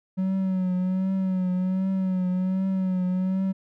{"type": "tone with vibrato", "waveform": "triangle", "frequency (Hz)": 186.6, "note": "F#3", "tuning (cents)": 15, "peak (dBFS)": -20, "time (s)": [0.17, 3.53], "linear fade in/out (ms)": 20, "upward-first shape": "triangle", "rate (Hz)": 1.3, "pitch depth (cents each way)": 51, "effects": []}